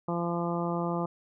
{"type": "harmonic tone", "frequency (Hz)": 171.6, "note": "F3", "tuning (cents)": -30, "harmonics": [1, 2, 3, 4, 5, 6, 7], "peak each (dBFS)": [-31, -34, -36, -37, -38, -39, -39], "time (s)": [0.08, 1.06], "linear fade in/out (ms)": 5, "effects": []}